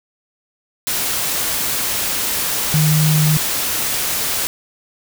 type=tone in noise; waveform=sine; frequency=153.9 Hz; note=D#3; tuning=19 cents flat; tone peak=-12 dBFS; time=2.74-3.37 s; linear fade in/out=0 ms; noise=white; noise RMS=-20 dBFS; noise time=0.87-4.47 s; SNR=+5 dB; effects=none